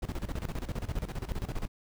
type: noise with tremolo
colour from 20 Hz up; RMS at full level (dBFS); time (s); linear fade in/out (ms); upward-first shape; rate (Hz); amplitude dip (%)
brown; -32; 0.02-1.68; 10; square; 15; 80
effects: none